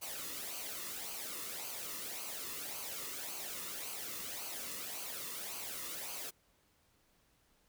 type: noise with flanger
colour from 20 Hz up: white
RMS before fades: -43 dBFS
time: 0.01-6.31 s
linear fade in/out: 20 ms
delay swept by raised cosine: 0.55 to 1.31 ms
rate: 1.8 Hz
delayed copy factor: -0.6
effects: pink hiss -72 dBFS RMS until 7.68 s